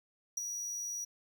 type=tone with ADSR envelope; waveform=square; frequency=5800 Hz; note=F#8; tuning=35 cents flat; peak=-30 dBFS; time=0.37-1.05 s; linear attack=6 ms; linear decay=12 ms; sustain=-7 dB; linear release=12 ms; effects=none